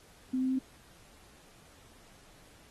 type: tone with pitch steps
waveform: sine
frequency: 257.8 / 259.7 / 261.7 Hz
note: C4 / C4 / C4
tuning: -26 / -13 / 0 cents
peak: -27 dBFS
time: 0.33-0.591 s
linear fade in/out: 10 ms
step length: 87 ms
effects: pink hiss -59 dBFS RMS until 2.7 s + AAC 32 kbps